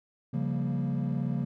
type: chord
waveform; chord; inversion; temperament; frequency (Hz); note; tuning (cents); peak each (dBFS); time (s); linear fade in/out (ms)
triangle; G half-diminished seventh; second; equal; 138.59 / 174.61 / 196 / 233.1; Db3 / F3 / G3 / Bb3; 0 / 0 / 0 / 0; -28 / -31 / -33 / -31; 0.33-1.45; 10
effects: tanh soft clip ceiling -19 dBFS